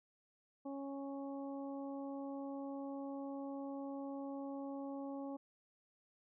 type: harmonic tone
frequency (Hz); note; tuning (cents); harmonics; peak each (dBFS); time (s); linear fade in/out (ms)
276.5; C#4; -4; 1 / 2 / 3 / 4; -43 / -48 / -52 / -58; 0.65-5.37; 10
effects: none